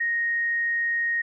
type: tone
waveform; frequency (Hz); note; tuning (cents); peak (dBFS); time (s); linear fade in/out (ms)
sine; 1867; A#6; +2; -22; 0-1.22; 10
effects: none